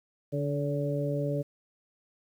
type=harmonic tone with a mistuned harmonic; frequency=144.5 Hz; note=D3; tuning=28 cents flat; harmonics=1 / 2 / 3 / 4; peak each=-30 / -35 / -35 / -33 dBFS; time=0.32-1.43 s; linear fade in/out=20 ms; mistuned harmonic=4; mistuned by=-19 cents; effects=10-bit